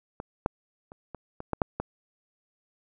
clicks, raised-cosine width 1 ms, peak -21 / -10 / -30 / -24 / -23 / -13 / -8 / -15 dBFS, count 8, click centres 0.201 / 0.461 / 0.919 / 1.147 / 1.404 / 1.533 / 1.618 / 1.8 s, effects none

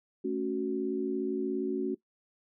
sine chord, F# minor, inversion first, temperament equal, 220 / 277.2 / 370 Hz, A3 / C#4 / F#4, 0 / 0 / 0 cents, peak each -36 / -33 / -31 dBFS, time 0.24-1.95 s, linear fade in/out 10 ms, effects noise-tail reverb RT60 0.1 s tail -19 dB re dry

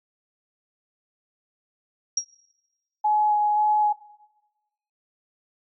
sine tone with exponential decay, 5640 Hz, F8, 16 cents sharp, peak -17 dBFS, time 2.17-2.26 s, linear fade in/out 5 ms, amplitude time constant 18 ms
sine tone with vibrato, 842 Hz, G#5, 24 cents sharp, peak -18 dBFS, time 3.04-3.93 s, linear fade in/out 10 ms, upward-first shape square, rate 1.9 Hz, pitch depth 9 cents each way
effects noise-tail reverb RT60 1.0 s tail -18 dB re dry

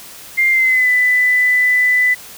sine tone with pitch glide, 2100 to 1994.8 Hz, C7 to B6, +6 to +17 cents, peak -10 dBFS, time 0.37-2.15 s, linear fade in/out 20 ms, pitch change -89 cents, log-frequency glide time 0.51-0.89 s, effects white hiss -36 dBFS RMS until 2.37 s

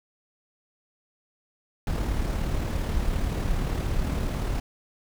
brown noise with amplitude modulation, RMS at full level -25 dBFS, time 1.87-4.6 s, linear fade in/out 2 ms, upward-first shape sine, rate 37.3 Hz, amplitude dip 35%, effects none

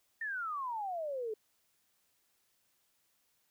sine exponential sweep, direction down, 1835 to 419.6 Hz, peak -35 dBFS, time 0.21-1.34 s, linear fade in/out 5 ms, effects white hiss -75 dBFS RMS until 3.5 s

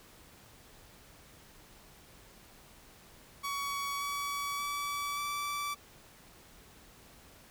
sawtooth tone with pitch steps, 1126 / 1137.1 / 1148.3 / 1159.7 Hz, C#6 / C#6 / D6 / D6, +27 / +44 / -39 / -22 cents, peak -30 dBFS, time 3.43-5.75 s, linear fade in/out 20 ms, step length 580 ms, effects pink hiss -57 dBFS RMS until 7.5 s

